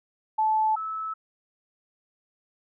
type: tone pair in turn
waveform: sine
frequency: 870 / 1303.5 Hz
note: A5 / E6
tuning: -20 / -20 cents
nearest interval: perfect fifth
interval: 700 cents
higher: second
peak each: -20 / -29 dBFS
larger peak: first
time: 0.38-0.76 / 0.76-1.14 s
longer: neither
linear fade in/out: 10 ms
effects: none